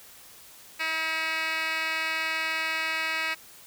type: tone with band-pass filter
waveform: 10% pulse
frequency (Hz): 320.4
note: E4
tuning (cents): -49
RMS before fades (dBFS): -29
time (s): 0.79-3.35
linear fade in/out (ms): 20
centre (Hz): 2700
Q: 3.2
effects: white hiss -50 dBFS RMS until 3.66 s